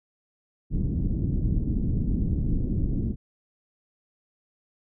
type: low-pass noise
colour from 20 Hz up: pink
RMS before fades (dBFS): -25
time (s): 0.7-3.16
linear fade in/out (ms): 50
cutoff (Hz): 270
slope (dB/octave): 24
effects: none